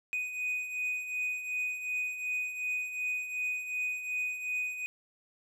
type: beating tone pair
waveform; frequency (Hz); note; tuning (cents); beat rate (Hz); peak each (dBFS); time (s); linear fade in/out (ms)
triangle; 2489 / 2491.7; D#7 / D#7; 0 / +2; 2.7; -38 / -31; 0.13-4.86; 0
effects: none